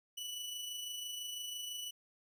sawtooth tone with amplitude modulation, 2960 Hz, F#7, in tune, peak -36 dBFS, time 0.17-1.91 s, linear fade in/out 10 ms, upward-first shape sine, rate 26 Hz, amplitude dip 35%, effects none

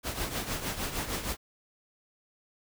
pink noise with tremolo, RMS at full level -31 dBFS, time 0.03-1.37 s, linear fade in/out 50 ms, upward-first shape triangle, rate 6.5 Hz, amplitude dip 70%, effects none

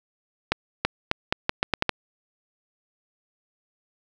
accelerating click train, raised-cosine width 0.3 ms, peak -4 dBFS, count 9, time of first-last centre 0.52-1.893 s, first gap 330 ms, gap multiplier 0.8, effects none

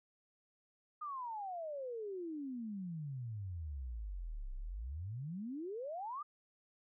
sine exponential two-way sweep, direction down then up, 1244.5 to 30.87 to 1244.5 Hz, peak -40 dBFS, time 1.01-6.23 s, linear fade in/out 10 ms, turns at 4.54 s, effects none

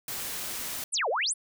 white noise, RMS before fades -35 dBFS, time 0.08-0.84 s, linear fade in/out 2 ms
sine exponential two-way sweep, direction down then up, 11175 to 418.3 to 11175 Hz, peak -25 dBFS, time 0.92-1.34 s, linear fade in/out 20 ms, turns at 1.09 s
effects none

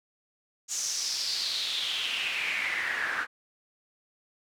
pink noise with band-pass filter sweep, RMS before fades -31 dBFS, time 0.68-3.27 s, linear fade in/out 50 ms, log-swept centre 6700 to 1500 Hz, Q 5.3, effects none

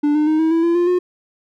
triangle tone with pitch steps, 293.7 / 302.3 / 311.2 / 320.3 / 329.7 / 339.3 / 349.3 / 359.5 Hz, D4 / D#4 / D#4 / E4 / E4 / F4 / F4 / F#4, 0 / -50 / 0 / -50 / 0 / -50 / 0 / -50 cents, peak -11 dBFS, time 0.03-0.99 s, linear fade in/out 10 ms, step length 120 ms, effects none

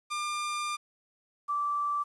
sawtooth / sine tone pair in turn, 1198 / 1165.2 Hz, D6 / D6, +34 / -14 cents, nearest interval unison, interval 48 cents, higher first, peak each -27 dBFS, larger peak neither, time 0.1-0.77 / 1.48-2.04 s, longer first, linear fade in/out 20 ms, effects resampled to 24000 Hz + 10-bit

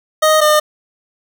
25% pulse tone pair in turn, 622.3 / 606.7 Hz, D#5 / D#5, 0 / -44 cents, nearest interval unison, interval 44 cents, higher first, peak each -5 dBFS, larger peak neither, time 0.22-0.41 / 0.41-0.6 s, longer neither, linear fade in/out 10 ms, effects none

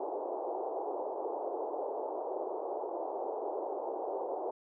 pink band-pass noise, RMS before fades -37 dBFS, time 0-4.51 s, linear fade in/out 5 ms, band 360 to 890 Hz, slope 48 dB/octave, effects none

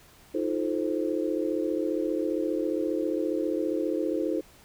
sine chord, F dominant seventh, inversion third, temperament just, 314.3 / 349.2 / 436.5 / 523.8 Hz, Eb4 / F4 / A4 / C5, +18 / 0 / -14 / +2 cents, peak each -29 / -31 / -32 / -32 dBFS, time 0.34-4.41 s, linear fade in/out 10 ms, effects pink hiss -55 dBFS RMS until 4.64 s

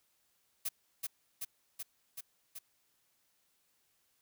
blue noise with echo, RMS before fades -35 dBFS, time 0.65-0.69 s, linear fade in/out 10 ms, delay 380 ms, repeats 5, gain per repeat -2 dB, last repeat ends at 2.59 s, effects white hiss -75 dBFS RMS until 4.21 s

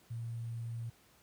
sine tone with sample-and-hold, 116.1 Hz, A#2, 7 cents flat, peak -37 dBFS, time 0.1-0.9 s, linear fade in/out 10 ms, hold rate 8820 Hz, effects pink hiss -65 dBFS RMS until 1.22 s + high-pass 60 Hz 12 dB/octave

